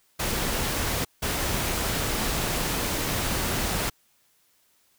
pink noise bursts at uneven times, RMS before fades -27 dBFS, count 2, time 0.19-1.05 / 1.22-3.9 s, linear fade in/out 10 ms, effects white hiss -65 dBFS RMS until 4.98 s

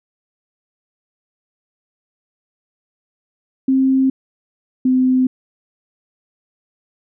sine tone pair in turn, 264.9 / 256.9 Hz, C4 / C4, +22 / -32 cents, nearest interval minor second, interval 54 cents, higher first, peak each -11 dBFS, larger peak neither, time 3.68-4.1 / 4.85-5.27 s, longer neither, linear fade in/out 5 ms, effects none

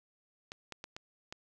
clicks, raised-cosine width 0.2 ms, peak -25 dBFS, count 5, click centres 0.519 / 0.723 / 0.841 / 0.965 / 1.325 s, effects none

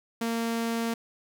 sawtooth tone, 230 Hz, A#3, 23 cents flat, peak -23 dBFS, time 0.21-0.94 s, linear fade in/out 5 ms, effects none

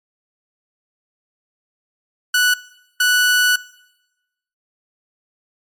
sawtooth tone bursts at uneven times, 1480 Hz, F#6, in tune, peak -9 dBFS, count 2, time 2.34-2.54 / 3-3.56 s, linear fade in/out 5 ms, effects noise-tail reverb RT60 1.0 s tail -21 dB re dry + MP3 64 kbps

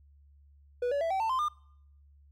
triangle tone with pitch steps, 489.8 / 569.2 / 661.4 / 768.6 / 893.1 / 1037.9 / 1206 Hz, B4 / C#5 / E5 / G5 / A5 / C6 / D6, -14 / +46 / +6 / -34 / +26 / -14 / +46 cents, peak -25 dBFS, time 0.82-1.485 s, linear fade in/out 5 ms, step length 95 ms, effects noise-tail reverb RT60 0.7 s tail -25 dB re dry + added 71 Hz sine -56 dBFS peak until 2.31 s

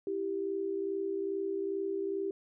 sine tone pair together, 329.6 / 392 Hz, E4 / G4, 0 / 0 cents, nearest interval minor third, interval 300 cents, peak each -38 / -32 dBFS, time 0.07-2.31 s, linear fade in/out 2 ms, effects none

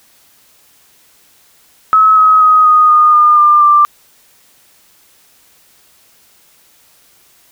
sine tone with pitch steps, 1287 / 1271.5 / 1256.2 / 1241 / 1226 / 1211.3 / 1196.7 / 1182.2 Hz, E6 / D#6 / D#6 / D#6 / D#6 / D#6 / D6 / D6, -42 / +37 / +16 / -5 / -26 / -47 / +32 / +11 cents, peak -4 dBFS, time 1.93-3.85 s, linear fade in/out 0 ms, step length 240 ms, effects white hiss -49 dBFS RMS until 7.51 s

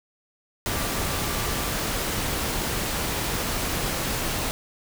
sine tone in noise, 1174.7 Hz, D6, in tune, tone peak -38 dBFS, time 0.7-1.72 s, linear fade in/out 0 ms, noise pink, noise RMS -27 dBFS, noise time 0.66-4.51 s, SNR -14 dB, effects none

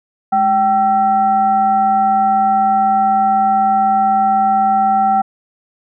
sine tone with frequency modulation, 774 Hz, G5, 22 cents flat, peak -10 dBFS, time 0.32-5.22 s, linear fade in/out 10 ms, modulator 564 Hz, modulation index 0.48, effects none

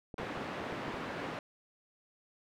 clicks, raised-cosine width 2 ms, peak -30 dBFS, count 7, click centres 0.142 / 0.199 / 0.232 / 0.374 / 0.725 / 0.881 / 0.942 s
pink band-pass noise, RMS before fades -40 dBFS, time 0.18-1.39 s, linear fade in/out 2 ms, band 190 to 2100 Hz, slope 12 dB/octave
effects none

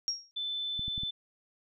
sine tone with exponential decay, 5588 Hz, F8, in tune, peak -25 dBFS, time 0.08-0.31 s, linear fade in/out 0 ms, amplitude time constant 49 ms
sine tone, 3520 Hz, A7, in tune, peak -32 dBFS, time 0.36-1.11 s, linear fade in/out 10 ms
clicks, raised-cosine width 5 ms, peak -29 dBFS, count 4, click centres 0.794 / 0.881 / 0.979 / 1.034 s
effects none

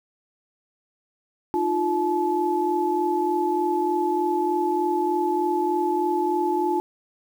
sine tone cluster, 308.2 / 351.5 / 863 Hz, D#4 / F4 / A5, -16 / +11 / -34 cents, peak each -28 / -23 / -24 dBFS, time 1.54-6.8 s, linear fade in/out 0 ms, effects 8-bit

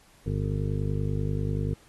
harmonic tone, 50.3 Hz, G1, 45 cents sharp, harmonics 1 / 2 / 3 / 4 / 5 / 7 / 8 / 9, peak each -32 / -29 / -30 / -43 / -37 / -41 / -43 / -38 dBFS, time 0.26-1.74 s, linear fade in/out 5 ms, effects pink hiss -58 dBFS RMS until 1.88 s + AAC 32 kbps

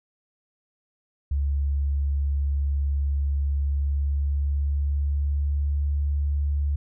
sine tone with pitch glide, 70.4 to 71.96 Hz, C#2 to D2, +27 to -35 cents, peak -21 dBFS, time 1.31-6.76 s, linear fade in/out 5 ms, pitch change +38 cents, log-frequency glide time 3.6-5.85 s, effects none

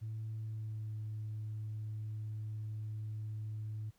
sine tone with pitch glide, 110 to 107.86 Hz, A2 to A2, 0 to -34 cents, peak -37 dBFS, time 0.01-3.91 s, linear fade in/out 20 ms, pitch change -34 cents, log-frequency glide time 0.37-0.97 s, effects tanh soft clip ceiling -35 dBFS + pink hiss -73 dBFS RMS until 3.98 s

